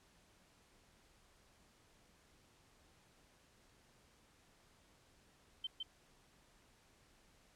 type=tone with echo; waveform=sine; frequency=3100 Hz; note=G7; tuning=20 cents flat; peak=-38 dBFS; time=5.64-5.67 s; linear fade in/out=5 ms; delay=160 ms; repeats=1; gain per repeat=-2 dB; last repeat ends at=5.83 s; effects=pink hiss -69 dBFS RMS until 7.55 s + low-pass 10000 Hz 12 dB/octave